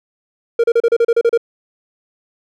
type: tone bursts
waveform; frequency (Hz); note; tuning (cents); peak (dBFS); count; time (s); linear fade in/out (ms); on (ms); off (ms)
triangle; 466.2; A#4; 0; -7; 10; 0.59-1.376; 5; 48; 34
effects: none